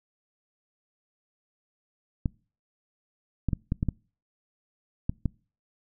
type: clicks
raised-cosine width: 5 ms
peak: -13 dBFS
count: 8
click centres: 2.258 / 3.487 / 3.532 / 3.721 / 3.829 / 3.887 / 5.095 / 5.257 s
effects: noise-tail reverb RT60 0.4 s tail -26 dB re dry